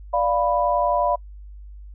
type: chord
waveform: sine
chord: B diminished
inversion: first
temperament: equal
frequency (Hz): 587.3 / 698.5 / 987.8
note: D5 / F5 / B5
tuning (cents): 0 / 0 / 0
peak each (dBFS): -22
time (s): 0.13-1.16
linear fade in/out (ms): 10
effects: noise-tail reverb RT60 0.1 s tail -26 dB re dry + added 50 Hz sine -37 dBFS peak until 1.94 s